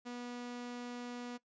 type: tone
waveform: sawtooth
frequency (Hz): 243.4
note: B3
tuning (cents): -25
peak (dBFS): -38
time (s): 0.05-1.38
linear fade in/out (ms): 20
effects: noise-tail reverb RT60 0.1 s tail -18 dB re dry + resampled to 16000 Hz